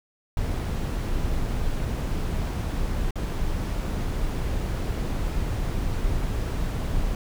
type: noise with dropouts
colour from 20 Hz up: brown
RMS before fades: -26 dBFS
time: 0.37-7.15 s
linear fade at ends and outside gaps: 1 ms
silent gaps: 3.108-3.156 s
effects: none